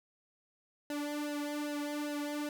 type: tone with flanger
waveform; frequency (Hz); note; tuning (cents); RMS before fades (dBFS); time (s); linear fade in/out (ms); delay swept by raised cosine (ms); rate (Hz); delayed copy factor
sawtooth; 293.7; D4; 0; -37; 0.9-2.49; 2; 0.87 to 2.67; 2.5; -0.9
effects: none